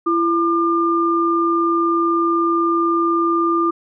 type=tone pair together; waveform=sine; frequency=336.1 / 1200 Hz; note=E4 / D6; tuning=+34 / +37 cents; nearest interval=octave + minor seventh; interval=2203 cents; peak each=-17 dBFS; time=0.06-3.71 s; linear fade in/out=10 ms; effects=none